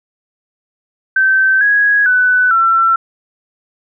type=tone with pitch steps; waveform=sine; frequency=1547 / 1660 / 1496 / 1347 Hz; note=G6 / G#6 / F#6 / E6; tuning=-23 / -1 / +19 / +37 cents; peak=-8 dBFS; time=1.16-2.96 s; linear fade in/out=5 ms; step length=450 ms; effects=none